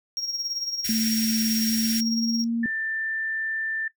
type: tone with tremolo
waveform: triangle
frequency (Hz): 5588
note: F8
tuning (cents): 0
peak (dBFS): -24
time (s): 0.17-2.44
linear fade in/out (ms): 0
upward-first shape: sine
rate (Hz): 18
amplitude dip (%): 60
type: band-stop noise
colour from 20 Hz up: white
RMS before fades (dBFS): -31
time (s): 0.84-2.01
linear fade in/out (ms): 10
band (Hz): 140 to 1500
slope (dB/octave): 96
type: tone with pitch glide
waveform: sine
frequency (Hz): 223 to 231.9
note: A3 to A#3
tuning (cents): +23 to -9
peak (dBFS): -22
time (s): 0.89-2.66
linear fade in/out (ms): 2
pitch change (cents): +68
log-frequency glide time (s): 1.64-2.53
type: tone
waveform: sine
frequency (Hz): 1779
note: A6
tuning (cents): +19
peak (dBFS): -26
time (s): 2.63-3.88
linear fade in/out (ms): 5
effects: noise-tail reverb RT60 0.1 s tail -17 dB re dry